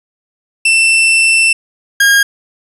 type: tone pair in turn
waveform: 40% pulse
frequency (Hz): 2677 / 1626.2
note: E7 / G#6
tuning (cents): +26 / -37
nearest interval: major sixth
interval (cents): 863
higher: first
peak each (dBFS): -6 / -5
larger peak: second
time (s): 0.65-1.53 / 2-2.23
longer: first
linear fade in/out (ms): 5
effects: resampled to 32000 Hz + 7-bit